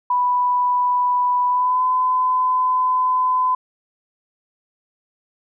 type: tone with pitch glide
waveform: sine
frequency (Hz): 987.8 to 1013.8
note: B5 to B5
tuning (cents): 0 to +45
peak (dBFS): -15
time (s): 0.1-3.55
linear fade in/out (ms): 5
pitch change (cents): +45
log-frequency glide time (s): 1.48-1.84
effects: none

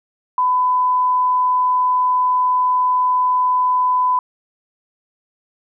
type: tone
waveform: sine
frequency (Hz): 1003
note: B5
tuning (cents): +26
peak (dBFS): -13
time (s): 0.38-4.19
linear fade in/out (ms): 2
effects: none

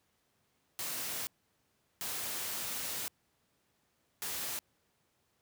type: noise bursts at uneven times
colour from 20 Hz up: white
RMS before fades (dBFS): -38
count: 3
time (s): 0.79-1.27 / 2.01-3.08 / 4.22-4.59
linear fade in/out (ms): 0
effects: pink hiss -75 dBFS RMS until 5.41 s + high-pass 80 Hz 12 dB/octave

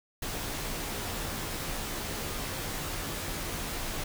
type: noise with comb filter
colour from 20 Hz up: pink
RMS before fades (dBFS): -35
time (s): 0.22-4.04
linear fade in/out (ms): 5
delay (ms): 16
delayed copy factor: -0.5
effects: none

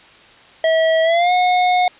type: tone with pitch glide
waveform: square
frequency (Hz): 646 to 725.1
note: E5 to F#5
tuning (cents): -35 to -35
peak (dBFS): -13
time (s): 0.64-1.88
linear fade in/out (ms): 2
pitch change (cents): +200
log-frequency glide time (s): 1.03-1.32
effects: white hiss -45 dBFS RMS until 1.99 s + resampled to 8000 Hz

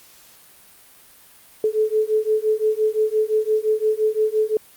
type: beating tone pair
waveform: sine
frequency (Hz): 429.7 / 435.5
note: A4 / A4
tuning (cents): -41 / -18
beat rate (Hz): 5.8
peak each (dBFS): -20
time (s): 1.64-4.57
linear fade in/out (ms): 2
effects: white hiss -49 dBFS RMS until 4.76 s + Opus 48 kbps

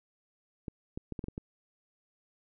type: clicks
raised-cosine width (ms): 3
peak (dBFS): -24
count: 7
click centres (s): 0.682 / 0.975 / 1.123 / 1.192 / 1.241 / 1.284 / 1.379
effects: none

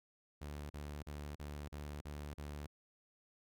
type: tone bursts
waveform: sawtooth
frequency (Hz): 73.42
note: D2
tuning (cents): 0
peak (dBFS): -40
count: 7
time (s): 0.41-2.668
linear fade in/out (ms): 10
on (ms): 290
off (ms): 38
effects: none

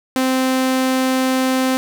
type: tone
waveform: sawtooth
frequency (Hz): 260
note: C4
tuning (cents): -11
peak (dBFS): -11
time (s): 0.16-1.77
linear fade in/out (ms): 0
effects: none

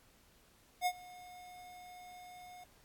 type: tone with ADSR envelope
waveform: square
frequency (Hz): 722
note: F#5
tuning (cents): -43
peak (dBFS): -29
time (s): 0.81-2.64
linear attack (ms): 53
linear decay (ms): 58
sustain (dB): -22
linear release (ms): 4
effects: pink hiss -66 dBFS RMS until 2.84 s + AAC 64 kbps

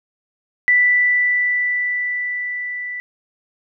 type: tone with level ramp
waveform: sine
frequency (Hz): 1975.5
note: B6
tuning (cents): 0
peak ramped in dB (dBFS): -10 to -25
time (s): 0.68-3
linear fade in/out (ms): 0
effects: none

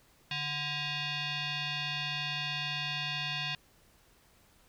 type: tone with frequency modulation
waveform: sine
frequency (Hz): 147.4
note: D3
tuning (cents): +7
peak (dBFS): -32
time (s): 0.31-3.55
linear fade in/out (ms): 2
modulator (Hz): 883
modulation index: 4.4
effects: pink hiss -64 dBFS RMS until 4.68 s

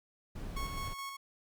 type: noise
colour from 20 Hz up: brown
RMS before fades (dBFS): -40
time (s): 0.35-0.94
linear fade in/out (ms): 10
type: tone with tremolo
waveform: sawtooth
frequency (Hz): 1100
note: C#6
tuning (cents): -14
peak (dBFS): -35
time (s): 0.56-1.17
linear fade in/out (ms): 10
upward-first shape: square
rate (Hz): 4.7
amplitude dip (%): 35
effects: none

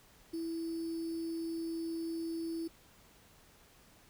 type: tone with sample-and-hold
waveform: sine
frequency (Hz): 329.6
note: E4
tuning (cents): 0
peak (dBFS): -35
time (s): 0.33-2.68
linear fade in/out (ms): 10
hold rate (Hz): 4900
effects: pink hiss -62 dBFS RMS until 4.09 s

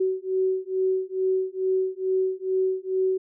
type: beating tone pair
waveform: sine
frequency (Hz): 375.4 / 377.7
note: F#4 / F#4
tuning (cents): +25 / +36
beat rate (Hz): 2.3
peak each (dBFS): -25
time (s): 0-3.18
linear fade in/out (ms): 10
effects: none

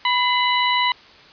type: harmonic tone with a mistuned harmonic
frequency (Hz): 987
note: B5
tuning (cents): -1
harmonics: 1 / 2 / 3 / 4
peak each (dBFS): -19 / -22 / -24 / -25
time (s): 0.05-0.92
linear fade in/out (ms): 2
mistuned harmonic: 2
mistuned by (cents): +52
effects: white hiss -46 dBFS RMS until 1.32 s + resampled to 11025 Hz

